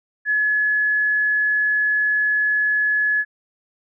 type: tone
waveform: sine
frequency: 1702 Hz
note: G#6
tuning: 42 cents sharp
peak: -16 dBFS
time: 0.25-3.25 s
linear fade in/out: 50 ms
effects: none